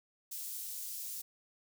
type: high-pass noise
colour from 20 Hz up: white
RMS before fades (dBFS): -42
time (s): 0.31-1.22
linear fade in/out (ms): 10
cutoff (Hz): 6000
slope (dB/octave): 12
effects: none